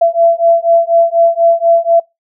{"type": "beating tone pair", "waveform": "sine", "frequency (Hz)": [671, 675.1], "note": ["E5", "E5"], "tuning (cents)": [31, 41], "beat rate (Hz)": 4.1, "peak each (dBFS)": -10, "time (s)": [0.01, 2], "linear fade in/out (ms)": 10, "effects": ["noise-tail reverb RT60 0.2 s tail -24 dB re dry"]}